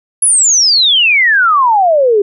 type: exponential sweep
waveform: sine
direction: down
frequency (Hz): 10680 to 392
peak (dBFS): -6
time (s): 0.22-2.22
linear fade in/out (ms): 5
effects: none